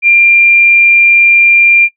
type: tone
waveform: sine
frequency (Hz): 2386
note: D7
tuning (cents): +27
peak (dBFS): -3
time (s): 0.02-1.89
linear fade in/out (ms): 50
effects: noise-tail reverb RT60 0.1 s tail -18 dB re dry